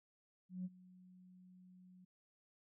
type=tone with ADSR envelope; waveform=sine; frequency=183 Hz; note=F#3; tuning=19 cents flat; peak=-38 dBFS; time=0.49-2.05 s; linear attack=160 ms; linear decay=36 ms; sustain=-21 dB; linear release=8 ms; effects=tanh soft clip ceiling -35 dBFS